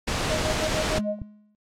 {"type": "noise", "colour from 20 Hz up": "pink", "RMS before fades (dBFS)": -26, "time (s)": [0.07, 0.99], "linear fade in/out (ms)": 10}
{"type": "tone with tremolo", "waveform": "sine", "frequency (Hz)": 622.3, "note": "D#5", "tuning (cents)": 0, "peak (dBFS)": -24, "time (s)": [0.3, 1.19], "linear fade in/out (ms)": 2, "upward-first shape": "sine", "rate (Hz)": 6.6, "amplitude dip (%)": 95}
{"type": "click train", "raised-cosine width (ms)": 5, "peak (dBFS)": -20, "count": 4, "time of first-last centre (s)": [0.51, 1.218], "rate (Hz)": 4.24}
{"type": "tone with exponential decay", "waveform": "triangle", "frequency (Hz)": 210, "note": "G#3", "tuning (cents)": 19, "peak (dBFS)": -21, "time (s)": [0.99, 1.55], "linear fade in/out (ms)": 0, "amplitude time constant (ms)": 120}
{"effects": ["low-pass 7000 Hz 12 dB/octave", "AAC 64 kbps"]}